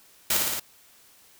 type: noise with echo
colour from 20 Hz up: white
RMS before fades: -23 dBFS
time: 0.3-0.37 s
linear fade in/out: 5 ms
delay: 57 ms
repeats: 4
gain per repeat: -2 dB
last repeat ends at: 0.598 s
effects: white hiss -56 dBFS RMS until 1.39 s